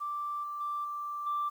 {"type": "tone with level steps", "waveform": "sine", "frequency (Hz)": 1174.7, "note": "D6", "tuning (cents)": 0, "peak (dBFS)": [-32, -35, -31, -34, -28], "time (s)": [0, 1.5], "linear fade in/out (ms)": 20, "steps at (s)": [0.43, 0.6, 0.84, 1.26], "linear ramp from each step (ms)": 10, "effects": ["tanh soft clip ceiling -25 dBFS", "10-bit"]}